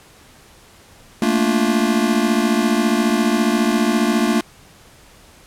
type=chord; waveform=square; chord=Bb major seventh; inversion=third; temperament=just; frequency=218.5 / 233.1 / 291.4 / 349.6 Hz; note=A3 / Bb3 / D4 / F4; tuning=-12 / 0 / -13 / +2 cents; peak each=-20 / -20 / -23 / -23 dBFS; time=1.22-4.41 s; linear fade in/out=2 ms; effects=pink hiss -47 dBFS RMS until 5.46 s + low-pass 12000 Hz 12 dB/octave